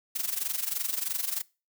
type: noise with amplitude modulation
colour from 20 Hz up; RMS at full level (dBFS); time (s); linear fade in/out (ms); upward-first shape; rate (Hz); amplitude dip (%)
blue; -28; 0.15-1.42; 10; sine; 23.1; 80
effects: noise-tail reverb RT60 0.3 s tail -22 dB re dry